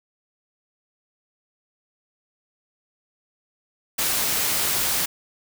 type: noise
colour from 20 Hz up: white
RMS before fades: -23 dBFS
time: 3.98-5.06 s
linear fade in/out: 10 ms
effects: none